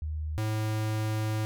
sine / square tone pair in turn, 77 / 108.49 Hz, D#2 / A2, -17 / -24 cents, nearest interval tritone, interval 593 cents, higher second, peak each -30 / -28 dBFS, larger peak second, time 0.02-0.38 / 0.38-1.45 s, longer second, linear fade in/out 0 ms, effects none

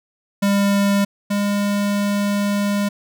square tone pair in turn, 200.4 / 203.1 Hz, G3 / G#3, +38 / -38 cents, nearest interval unison, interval 24 cents, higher second, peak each -15 / -18 dBFS, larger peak first, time 0.42-1.05 / 1.3-2.89 s, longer second, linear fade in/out 10 ms, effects none

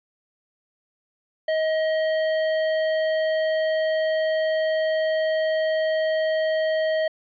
triangle tone with hard clipping, 632 Hz, D#5, 27 cents sharp, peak -22 dBFS, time 1.48-7.08 s, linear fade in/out 5 ms, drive 15 dB, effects resampled to 11025 Hz

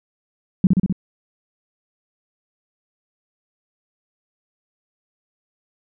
sine tone with echo, 186.4 Hz, F#3, 13 cents sharp, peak -8 dBFS, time 0.64-0.67 s, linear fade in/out 2 ms, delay 64 ms, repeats 4, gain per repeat -2 dB, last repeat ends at 0.926 s, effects none

